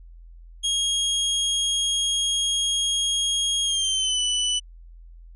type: tone with pitch glide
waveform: sawtooth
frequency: 3270 to 2981 Hz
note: G#7 to F#7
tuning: -28 to +12 cents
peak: -18 dBFS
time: 0.63-4.6 s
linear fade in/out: 20 ms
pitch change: -160 cents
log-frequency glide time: 3.64-4.2 s
effects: added 42 Hz sine -42 dBFS peak until 5.35 s + resampled to 24000 Hz